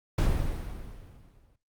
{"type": "noise with exponential decay", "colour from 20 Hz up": "brown", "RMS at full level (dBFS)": -22, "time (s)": [0.18, 1.56], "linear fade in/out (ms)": 5, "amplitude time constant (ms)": 300, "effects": ["noise-tail reverb RT60 0.2 s tail -23 dB re dry", "Opus 48 kbps"]}